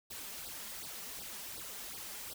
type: noise with flanger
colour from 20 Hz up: white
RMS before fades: -45 dBFS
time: 0.1-2.34 s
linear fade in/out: 10 ms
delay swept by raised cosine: 0.21 to 5.11 ms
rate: 2.7 Hz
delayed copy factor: +0.95
effects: none